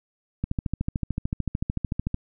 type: click train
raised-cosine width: 5 ms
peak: -13 dBFS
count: 24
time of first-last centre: 0.44-2.144 s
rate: 13.5 Hz
effects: none